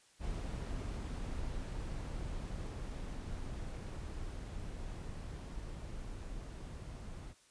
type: noise with level ramp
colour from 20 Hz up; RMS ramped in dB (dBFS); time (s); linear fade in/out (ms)
brown; -39 to -46; 0.19-7.35; 50
effects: white hiss -66 dBFS RMS until 7.5 s + resampled to 22050 Hz